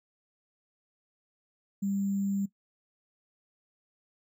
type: tone with sample-and-hold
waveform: sine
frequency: 197.9 Hz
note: G3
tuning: 17 cents sharp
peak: -27 dBFS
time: 1.82-2.46 s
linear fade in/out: 10 ms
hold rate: 7350 Hz
effects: noise-tail reverb RT60 0.1 s tail -17 dB re dry